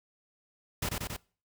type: noise with echo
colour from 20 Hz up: pink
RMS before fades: -32 dBFS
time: 0.82-0.89 s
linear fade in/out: 5 ms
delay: 92 ms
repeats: 3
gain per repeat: -2 dB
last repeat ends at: 1.166 s
effects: noise-tail reverb RT60 0.4 s tail -23 dB re dry